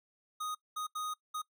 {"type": "tone bursts at uneven times", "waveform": "square", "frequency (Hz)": 1244.5, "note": "D#6", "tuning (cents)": 0, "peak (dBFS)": -36, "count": 4, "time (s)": [[0.4, 0.55], [0.76, 0.87], [0.95, 1.14], [1.34, 1.42]], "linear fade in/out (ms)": 10, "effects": ["noise-tail reverb RT60 0.1 s tail -21 dB re dry"]}